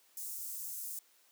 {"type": "high-pass noise", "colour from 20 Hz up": "white", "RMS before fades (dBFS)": -42, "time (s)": [0.17, 0.99], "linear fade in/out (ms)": 2, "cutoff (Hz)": 6700, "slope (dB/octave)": 24, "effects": ["white hiss -67 dBFS RMS until 1.31 s", "high-pass 300 Hz 12 dB/octave"]}